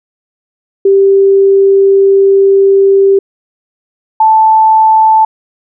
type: tone pair in turn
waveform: sine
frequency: 392 / 878 Hz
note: G4 / A5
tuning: 0 / -4 cents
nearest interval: octave + major second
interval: 1396 cents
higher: second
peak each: -3 dBFS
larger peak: neither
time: 0.85-3.19 / 4.2-5.25 s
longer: first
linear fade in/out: 5 ms
effects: none